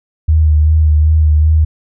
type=tone with vibrato; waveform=sine; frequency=77.3 Hz; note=D#2; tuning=11 cents flat; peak=-6 dBFS; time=0.28-1.65 s; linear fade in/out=10 ms; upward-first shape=sine; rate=2.6 Hz; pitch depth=33 cents each way; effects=none